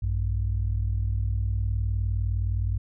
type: tone pair together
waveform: sine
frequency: 58.39 / 98 Hz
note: A#1 / G2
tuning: +4 / 0 cents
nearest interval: major sixth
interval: 896 cents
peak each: -25 dBFS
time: 0.02-2.78 s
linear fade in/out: 10 ms
effects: tanh soft clip ceiling -17 dBFS